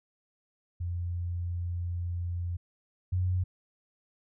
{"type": "tone pair in turn", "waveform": "sine", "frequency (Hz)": [87.3, 91.17], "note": ["F2", "F#2"], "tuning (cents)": [0, -25], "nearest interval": "minor second", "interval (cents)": 75, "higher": "second", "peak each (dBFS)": [-30, -25], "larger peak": "second", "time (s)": [[0.8, 2.57], [3.12, 3.44]], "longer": "first", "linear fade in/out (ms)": 10, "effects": []}